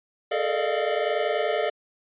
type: tone cluster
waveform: square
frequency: 424.5 / 454.7 / 593 / 614 / 697 Hz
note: G#4 / A#4 / D5 / D#5 / F5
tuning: +38 / -43 / +17 / -23 / -4 cents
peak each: -30 dBFS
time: 0.31-1.7 s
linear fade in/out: 10 ms
effects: resampled to 8000 Hz